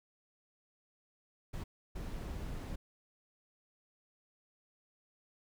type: noise bursts at uneven times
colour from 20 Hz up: brown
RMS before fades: -41 dBFS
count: 2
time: 1.53-1.64 / 1.95-2.76 s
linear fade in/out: 10 ms
effects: none